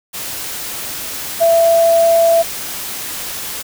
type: tone in noise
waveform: sine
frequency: 668 Hz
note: E5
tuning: 23 cents sharp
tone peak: -8 dBFS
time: 1.4-2.43 s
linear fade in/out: 20 ms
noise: white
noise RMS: -25 dBFS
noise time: 0.13-3.63 s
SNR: +14 dB
effects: none